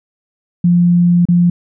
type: tone with dropouts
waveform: sine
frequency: 174.61 Hz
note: F3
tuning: in tune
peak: -7 dBFS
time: 0.64-1.5 s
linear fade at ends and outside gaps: 5 ms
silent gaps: 1.254-1.286 s
effects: none